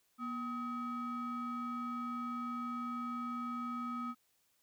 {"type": "ring-modulated tone", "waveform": "triangle", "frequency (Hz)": 513, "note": "C5", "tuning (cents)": -34, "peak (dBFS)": -32, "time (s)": [0.18, 4.15], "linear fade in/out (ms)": 50, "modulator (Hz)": 754, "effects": ["white hiss -75 dBFS RMS until 4.62 s"]}